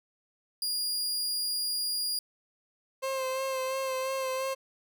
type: tone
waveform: sawtooth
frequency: 4842 Hz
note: D#8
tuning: 48 cents flat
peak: -26 dBFS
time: 0.62-2.19 s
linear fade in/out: 2 ms
type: tone with vibrato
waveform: 30% pulse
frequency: 527 Hz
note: C5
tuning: 12 cents sharp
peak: -27 dBFS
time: 3.02-4.55 s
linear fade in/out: 20 ms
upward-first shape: sine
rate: 2.9 Hz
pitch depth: 26 cents each way
effects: none